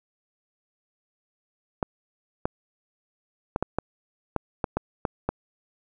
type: clicks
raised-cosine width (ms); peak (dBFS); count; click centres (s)
1; -10; 10; 1.828 / 2.455 / 3.561 / 3.626 / 3.786 / 4.363 / 4.642 / 4.77 / 5.052 / 5.29
effects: none

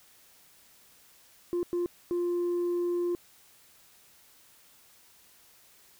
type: tone bursts at uneven times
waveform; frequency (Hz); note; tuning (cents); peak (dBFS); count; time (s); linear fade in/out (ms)
sine; 350; F4; +4; -24; 3; 1.53-1.63 / 1.73-1.86 / 2.11-3.15; 0
effects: tanh soft clip ceiling -25 dBFS + white hiss -59 dBFS RMS until 5.99 s

